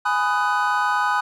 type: chord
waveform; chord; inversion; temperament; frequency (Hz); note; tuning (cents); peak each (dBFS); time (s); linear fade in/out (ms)
triangle; G# minor seventh; none; just; 830.6 / 996.7 / 1245.9 / 1495.1; G#5 / B5 / D#6 / F#6; 0 / +16 / +2 / +18; -22; 0.05-1.21; 10
effects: none